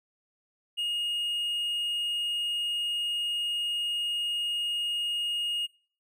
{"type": "tone", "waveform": "triangle", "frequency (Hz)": 2860, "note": "F7", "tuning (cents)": 41, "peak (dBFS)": -26, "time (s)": [0.77, 5.67], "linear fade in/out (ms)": 20, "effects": ["noise-tail reverb RT60 0.4 s tail -20 dB re dry"]}